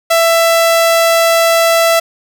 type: tone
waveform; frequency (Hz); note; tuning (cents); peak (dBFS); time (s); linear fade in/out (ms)
sawtooth; 665; E5; +15; -4; 0.1-2; 10
effects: none